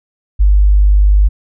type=tone; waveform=sine; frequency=50.1 Hz; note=G1; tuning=38 cents sharp; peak=-5 dBFS; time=0.39-1.29 s; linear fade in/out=20 ms; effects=none

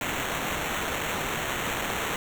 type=noise with sample-and-hold; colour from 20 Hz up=white; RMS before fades=-30 dBFS; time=0.01-2.16 s; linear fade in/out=2 ms; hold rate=4900 Hz; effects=none

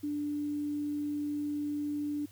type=tone with quantisation; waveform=sine; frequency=293.7 Hz; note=D4; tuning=in tune; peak=-31 dBFS; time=0.03-2.26 s; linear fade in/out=10 ms; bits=10; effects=added 99 Hz sine -55 dBFS peak until 2.31 s + white hiss -61 dBFS RMS until 2.31 s

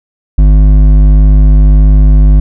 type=tone with hard clipping; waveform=sine; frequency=50.8 Hz; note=G#1; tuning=38 cents flat; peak=-3 dBFS; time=0.38-2.4 s; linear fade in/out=5 ms; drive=9 dB; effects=none

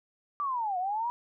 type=linear two-way sweep; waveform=sine; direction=down then up; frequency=1186 to 708 to 978 Hz; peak=-28 dBFS; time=0.4-1.1 s; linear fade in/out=0 ms; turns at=0.78 s; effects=none

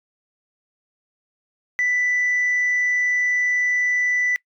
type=tone; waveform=sine; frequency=1982 Hz; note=B6; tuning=6 cents sharp; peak=-16 dBFS; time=1.79-4.36 s; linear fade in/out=0 ms; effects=noise-tail reverb RT60 0.1 s tail -24 dB re dry + tanh soft clip ceiling -15 dBFS

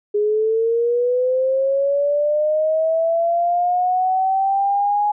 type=linear sweep; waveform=sine; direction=up; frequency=412.1 to 835 Hz; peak=-15 dBFS; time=0.14-5.12 s; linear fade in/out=10 ms; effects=none

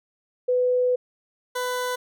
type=tone pair in turn; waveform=sine / 20% pulse; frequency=498.9 / 498.9 Hz; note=B4 / B4; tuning=+17 / +17 cents; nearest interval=unison; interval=0 cents; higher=neither; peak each=-18 / -20 dBFS; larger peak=first; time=0.48-0.96 / 1.55-1.96 s; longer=first; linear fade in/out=10 ms; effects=none

